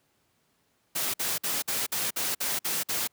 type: noise bursts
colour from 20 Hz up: white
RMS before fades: -29 dBFS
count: 9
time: 0.95-3.076 s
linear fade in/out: 10 ms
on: 190 ms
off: 52 ms
effects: pink hiss -70 dBFS RMS until 3.12 s + high-pass 100 Hz 12 dB/octave